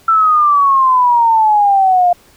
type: exponential sweep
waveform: sine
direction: down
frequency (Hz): 1340 to 698.5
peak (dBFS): -7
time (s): 0.08-2.13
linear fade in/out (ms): 5
effects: pink hiss -47 dBFS RMS until 2.36 s